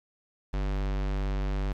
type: tone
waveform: square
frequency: 48.82 Hz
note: G1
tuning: 6 cents flat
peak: -28 dBFS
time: 0.53-1.73 s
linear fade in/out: 10 ms
effects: low-pass 4000 Hz 12 dB/octave + 9-bit